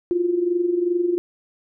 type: tone with amplitude modulation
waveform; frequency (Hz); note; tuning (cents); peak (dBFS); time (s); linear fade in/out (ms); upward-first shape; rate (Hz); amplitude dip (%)
sine; 350.8; F4; +8; -15; 0.11-1.18; 0; sine; 22.6; 65
effects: none